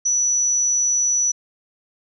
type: tone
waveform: sine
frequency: 5920 Hz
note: F#8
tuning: in tune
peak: -16 dBFS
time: 0.05-1.32 s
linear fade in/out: 10 ms
effects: none